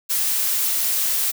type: noise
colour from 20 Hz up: blue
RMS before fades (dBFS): -21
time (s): 0.09-1.32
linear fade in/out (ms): 20
effects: none